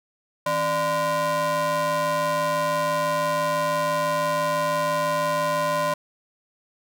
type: ring-modulated tone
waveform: square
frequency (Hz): 215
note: A3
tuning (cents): -40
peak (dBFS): -19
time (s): 0.46-5.94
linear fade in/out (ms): 5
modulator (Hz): 807
effects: none